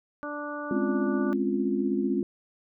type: harmonic tone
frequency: 293.7 Hz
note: D4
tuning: in tune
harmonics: 1 / 2 / 3 / 4 / 5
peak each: -37 / -37 / -43 / -38 / -39 dBFS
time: 0.23-1.33 s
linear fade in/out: 0 ms
type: chord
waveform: sine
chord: Db major seventh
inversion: second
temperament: equal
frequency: 207.7 / 261.6 / 277.2 / 349.2 Hz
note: Ab3 / C4 / Db4 / F4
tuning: 0 / 0 / 0 / 0 cents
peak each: -29 / -29 / -31 / -29 dBFS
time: 0.71-2.23 s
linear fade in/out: 2 ms
effects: none